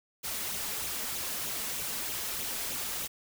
white noise with flanger, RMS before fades -35 dBFS, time 0.23-3.08 s, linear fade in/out 20 ms, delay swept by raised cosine 0.29 to 4.69 ms, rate 3.2 Hz, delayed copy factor +0.5, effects none

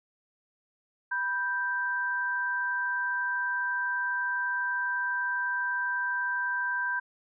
sine tone pair together, 982.1 / 1568 Hz, B5 / G6, -10 / 0 cents, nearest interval minor sixth, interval 810 cents, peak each -33 / -28 dBFS, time 1.11-7 s, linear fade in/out 10 ms, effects none

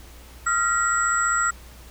sine tone cluster, 1275 / 1390 / 1915 / 7720 Hz, D#6 / F6 / A#6 / B8, +42 / -9 / +46 / -40 cents, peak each -27 / -21 / -29 / -26 dBFS, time 0.46-1.51 s, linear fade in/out 10 ms, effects added 60 Hz sine -44 dBFS peak until 1.9 s + pink hiss -48 dBFS RMS until 1.9 s

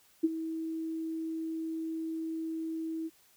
sine tone with ADSR envelope, 323 Hz, E4, 35 cents flat, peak -20 dBFS, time 0.23-3.1 s, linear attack 15 ms, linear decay 31 ms, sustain -13 dB, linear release 38 ms, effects white hiss -64 dBFS RMS until 3.36 s

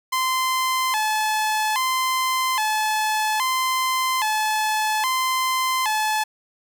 sawtooth tone with vibrato, 945 Hz, A#5, 23 cents sharp, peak -16 dBFS, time 0.12-6.24 s, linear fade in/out 10 ms, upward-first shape square, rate 0.61 Hz, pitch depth 160 cents each way, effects none

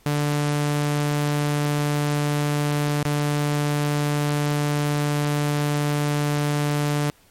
sawtooth tone with dropouts, 146.83 Hz, D3, in tune, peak -16 dBFS, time 0.06-7.1 s, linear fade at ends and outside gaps 0 ms, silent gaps 3.03-3.053 s, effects pink hiss -56 dBFS RMS until 7.3 s + MP3 64 kbps

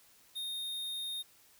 square tone, 3690 Hz, A#7, 18 cents flat, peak -37 dBFS, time 0.35-1.23 s, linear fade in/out 20 ms, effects white hiss -63 dBFS RMS until 1.59 s

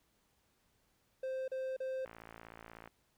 triangle tone bursts, 523.3 Hz, C5, in tune, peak -34 dBFS, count 3, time 1.23-2.052 s, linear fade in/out 5 ms, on 250 ms, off 36 ms
click train, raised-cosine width 0.5 ms, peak -35 dBFS, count 47, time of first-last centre 2.06-2.876 s, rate 56.4 Hz
effects pink hiss -75 dBFS RMS until 3.17 s

